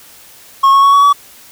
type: tone with pitch steps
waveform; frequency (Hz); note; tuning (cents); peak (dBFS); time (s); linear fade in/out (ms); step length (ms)
triangle; 1089 / 1101.7 / 1114.5 / 1127.4 / 1140.5; C#6 / C#6 / C#6 / C#6 / C#6; -31 / -11 / +9 / +29 / +49; -3; 0.63-1.13; 10; 100
effects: white hiss -40 dBFS RMS until 1.51 s